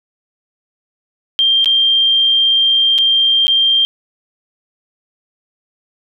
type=tone with dropouts; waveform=sine; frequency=3179 Hz; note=G7; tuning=24 cents sharp; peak=-9 dBFS; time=1.39-3.85 s; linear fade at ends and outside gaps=0 ms; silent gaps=1.645-1.658 / 2.981-2.986 / 3.469-3.48 s; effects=none